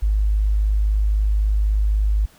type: tone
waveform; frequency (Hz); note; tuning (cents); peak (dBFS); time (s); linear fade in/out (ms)
sine; 51.91; G#1; 0; -15; 0.02-2.26; 10
effects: pink hiss -52 dBFS RMS until 2.38 s